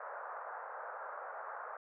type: band-pass noise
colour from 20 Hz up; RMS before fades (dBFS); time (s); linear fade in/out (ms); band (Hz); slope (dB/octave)
white; -45; 0-1.77; 5; 510 to 1500; 48
effects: none